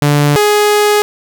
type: tone pair in turn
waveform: sawtooth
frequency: 145.9 / 417.1 Hz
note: D3 / G#4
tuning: -11 / +7 cents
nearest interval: octave + tritone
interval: 1818 cents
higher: second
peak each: -4 dBFS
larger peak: neither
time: 0.02-0.36 / 0.36-1.02 s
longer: second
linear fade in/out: 0 ms
effects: none